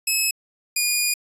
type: tone pair in turn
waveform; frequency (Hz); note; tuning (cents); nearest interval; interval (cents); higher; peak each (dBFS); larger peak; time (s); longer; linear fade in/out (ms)
10% pulse; 2582 / 2442; E7 / D#7; -37 / -33; minor second; 96; first; -10; neither; 0.07-0.31 / 0.76-1.14; second; 5
effects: resampled to 32000 Hz